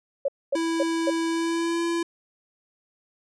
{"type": "tone bursts", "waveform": "sine", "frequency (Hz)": 554.4, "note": "C#5", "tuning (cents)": 0, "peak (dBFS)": -20, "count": 4, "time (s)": [0.25, 1.102], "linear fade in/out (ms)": 5, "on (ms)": 33, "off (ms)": 240}
{"type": "tone with pitch glide", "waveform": "square", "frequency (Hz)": [329.6, 337.7], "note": ["E4", "E4"], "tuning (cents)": [0, 42], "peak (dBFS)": -24, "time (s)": [0.55, 2.03], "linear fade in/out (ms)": 5, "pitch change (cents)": 42, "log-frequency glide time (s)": [1.28, 1.83]}
{"effects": ["resampled to 22050 Hz"]}